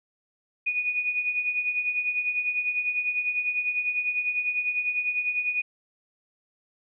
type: tone with tremolo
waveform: sine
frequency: 2468 Hz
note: D#7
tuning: 15 cents flat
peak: -21 dBFS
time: 0.66-5.62 s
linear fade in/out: 10 ms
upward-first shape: triangle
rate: 10 Hz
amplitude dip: 70%
effects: none